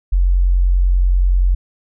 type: tone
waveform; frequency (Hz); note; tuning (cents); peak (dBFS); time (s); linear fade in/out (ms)
sine; 45.11; F#1; -43; -10; 0.12-1.55; 10
effects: none